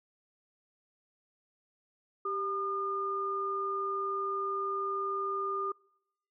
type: tone pair together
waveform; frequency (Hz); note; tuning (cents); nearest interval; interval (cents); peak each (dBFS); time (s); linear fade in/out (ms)
sine; 392.4 / 1213; G4 / D#6; +2 / -44; octave + minor sixth; 1954; -36 / -32; 2.25-5.72; 5
effects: noise-tail reverb RT60 0.8 s tail -26 dB re dry